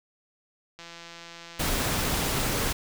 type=click train; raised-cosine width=0.2 ms; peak=-26 dBFS; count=249; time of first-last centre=0.79-2.257 s; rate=169 Hz
type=noise; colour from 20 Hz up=pink; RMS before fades=-27 dBFS; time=1.59-2.73 s; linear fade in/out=10 ms
effects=none